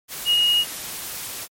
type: tone in noise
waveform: sine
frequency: 2877 Hz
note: F#7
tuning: 49 cents flat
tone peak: -15 dBFS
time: 0.25-0.65 s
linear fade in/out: 50 ms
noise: white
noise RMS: -32 dBFS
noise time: 0.08-1.48 s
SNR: +14 dB
effects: MP3 64 kbps